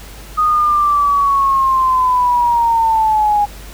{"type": "linear sweep", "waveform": "sine", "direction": "down", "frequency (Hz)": [1244.5, 819], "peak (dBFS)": -10, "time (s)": [0.37, 3.46], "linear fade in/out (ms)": 20, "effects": ["added 50 Hz sine -33 dBFS peak until 3.73 s", "pink hiss -37 dBFS RMS until 3.73 s"]}